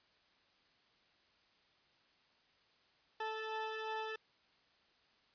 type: tone pair together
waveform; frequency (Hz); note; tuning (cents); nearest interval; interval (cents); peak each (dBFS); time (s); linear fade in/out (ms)
20% pulse; 439 / 875.2; A4 / A5; -4 / -9; octave; 1195; -36 / -39; 3.2-4.16; 5
effects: white hiss -71 dBFS RMS until 5.34 s + resampled to 11025 Hz